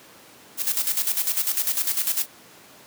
blue noise with tremolo, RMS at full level -22 dBFS, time 0.57-2.27 s, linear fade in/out 50 ms, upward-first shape square, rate 10 Hz, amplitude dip 65%, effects pink hiss -48 dBFS RMS until 2.86 s + high-pass 200 Hz 12 dB/octave

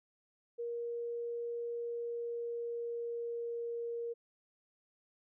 sine tone with pitch glide, 471.7 to 468.7 Hz, A#4 to A#4, +20 to +9 cents, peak -36 dBFS, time 0.58-4.14 s, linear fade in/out 20 ms, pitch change -11 cents, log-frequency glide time 1.7-3.86 s, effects none

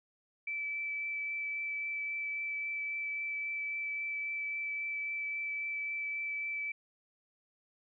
sine tone with vibrato, 2315 Hz, D7, 25 cents flat, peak -34 dBFS, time 0.47-6.72 s, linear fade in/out 5 ms, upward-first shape triangle, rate 3.7 Hz, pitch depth 10 cents each way, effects none

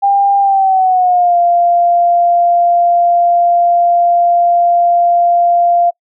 sine tone with pitch glide, 798 to 694.7 Hz, G5 to F5, +31 to -9 cents, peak -7 dBFS, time 0.02-5.91 s, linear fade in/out 20 ms, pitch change -240 cents, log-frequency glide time 0.4-1.37 s, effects noise-tail reverb RT60 0.1 s tail -26 dB re dry

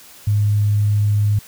sine tone, 103.83 Hz, G#2, in tune, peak -13 dBFS, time 0.27-1.39 s, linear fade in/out 5 ms, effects white hiss -43 dBFS RMS until 1.47 s

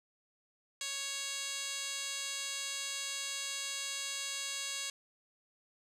10% pulse tone with band-pass filter, 554.4 Hz, C#5, in tune, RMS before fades -39 dBFS, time 0.81-4.9 s, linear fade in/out 2 ms, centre 5700 Hz, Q 4, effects none

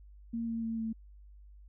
sine tone with pitch steps, 230.6 / 228.2 / 225.9 / 223.5 Hz, A#3 / A#3 / A3 / A3, -19 / -37 / +46 / +27 cents, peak -32 dBFS, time 0.33-0.93 s, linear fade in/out 10 ms, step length 150 ms, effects added 50 Hz sine -51 dBFS peak until 1.68 s

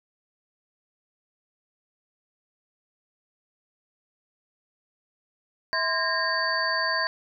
sine tone cluster, 650 / 1037 / 1622 / 1839 / 4579 Hz, E5 / C6 / G#6 / A#6 / D8, -24 / -16 / -41 / -24 / -45 cents, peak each -32 / -29 / -28 / -30 / -29 dBFS, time 5.73-7.07 s, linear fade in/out 0 ms, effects none

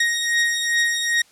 sawtooth beating tone pair, 1873 / 1875.5 Hz, A#6 / A#6, +8 / +10 cents, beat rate 2.5 Hz, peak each -16 / -20 dBFS, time 0-1.22 s, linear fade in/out 5 ms, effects white hiss -54 dBFS RMS until 1.31 s + low-pass 9000 Hz 12 dB/octave

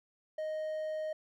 triangle tone, 622.3 Hz, D#5, in tune, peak -32 dBFS, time 0.38-1.13 s, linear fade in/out 5 ms, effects none

